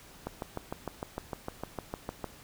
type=click train; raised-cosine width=1 ms; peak=-20 dBFS; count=14; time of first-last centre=0.27-2.243 s; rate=6.59 Hz; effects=pink hiss -53 dBFS RMS until 2.43 s